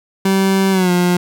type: tone with pitch glide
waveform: 30% pulse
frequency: 192.8 to 177.82 Hz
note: G3 to F3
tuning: -28 to +31 cents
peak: -9 dBFS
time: 0.25-1.17 s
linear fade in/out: 5 ms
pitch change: -141 cents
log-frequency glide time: 0.71-0.91 s
effects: none